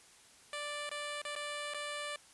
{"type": "tone with dropouts", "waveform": "10% pulse", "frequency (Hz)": 587.3, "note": "D5", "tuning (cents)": 0, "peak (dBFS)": -30, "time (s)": [0.53, 2.16], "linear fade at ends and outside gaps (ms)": 1, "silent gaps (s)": [[0.893, 0.914], [1.217, 1.251], [1.353, 1.361], [1.737, 1.745]], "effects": ["white hiss -60 dBFS RMS until 2.33 s", "resampled to 24000 Hz"]}